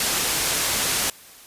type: low-pass noise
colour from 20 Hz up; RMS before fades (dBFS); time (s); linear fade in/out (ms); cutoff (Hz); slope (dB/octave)
white; -23; 0-1.1; 2; 11000; 12
effects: white hiss -46 dBFS RMS until 1.46 s + resampled to 32000 Hz